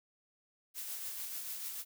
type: noise with tremolo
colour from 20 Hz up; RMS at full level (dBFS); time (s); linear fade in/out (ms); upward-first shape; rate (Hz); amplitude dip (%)
blue; -40; 0.74-1.85; 50; triangle; 6.8; 40
effects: none